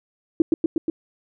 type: tone with echo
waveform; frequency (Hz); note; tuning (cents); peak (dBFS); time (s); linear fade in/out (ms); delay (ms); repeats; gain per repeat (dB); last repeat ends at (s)
sine; 325.6; E4; -21; -11; 0.4-0.42; 2; 120; 4; -2; 0.9
effects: none